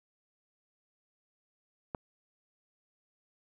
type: click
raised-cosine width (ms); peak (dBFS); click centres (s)
1; -21; 1.948
effects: 10-bit